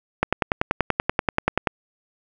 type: click train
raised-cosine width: 0.5 ms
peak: -3 dBFS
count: 16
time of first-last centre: 0.23-1.672 s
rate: 10.4 Hz
effects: none